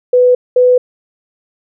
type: tone pair in turn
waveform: sine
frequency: 497.1 / 498.8 Hz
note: B4 / B4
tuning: +11 / +17 cents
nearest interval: unison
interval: 6 cents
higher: second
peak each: -5 dBFS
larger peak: neither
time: 0.13-0.35 / 0.56-0.78 s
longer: neither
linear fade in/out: 5 ms
effects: none